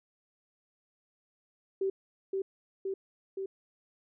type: tone with echo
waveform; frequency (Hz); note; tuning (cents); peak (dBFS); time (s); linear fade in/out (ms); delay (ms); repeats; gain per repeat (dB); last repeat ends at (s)
sine; 386.4; G4; -25; -27; 1.81-1.9; 5; 520; 3; -2; 3.46
effects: none